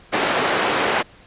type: band-pass noise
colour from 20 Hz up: pink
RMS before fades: -20 dBFS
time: 0.12-1.03 s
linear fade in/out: 20 ms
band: 360 to 2900 Hz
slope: 12 dB/octave
effects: pink hiss -48 dBFS RMS until 1.26 s + resampled to 8000 Hz